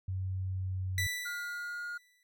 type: tone with pitch glide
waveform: sine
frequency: 94 to 93.3 Hz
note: F#2 to F#2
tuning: +28 to +15 cents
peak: -32 dBFS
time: 0.08-1.07 s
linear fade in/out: 5 ms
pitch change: -13 cents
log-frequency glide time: 0.38-0.91 s
type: tone with exponential decay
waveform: sawtooth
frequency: 1975.5 Hz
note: B6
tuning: in tune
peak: -26 dBFS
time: 0.98-2.23 s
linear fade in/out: 1 ms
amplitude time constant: 270 ms
type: tone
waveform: triangle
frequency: 1427 Hz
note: F6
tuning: 37 cents sharp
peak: -35 dBFS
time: 1.25-1.98 s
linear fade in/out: 10 ms
effects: none